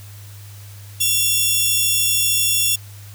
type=tone pair together; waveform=5% pulse; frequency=2735 / 3432 Hz; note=F7 / A7; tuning=-37 / -44 cents; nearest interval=major third; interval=393 cents; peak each=-10 dBFS; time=1-2.76 s; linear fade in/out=10 ms; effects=added 101 Hz sine -36 dBFS peak until 3.14 s + white hiss -45 dBFS RMS until 3.14 s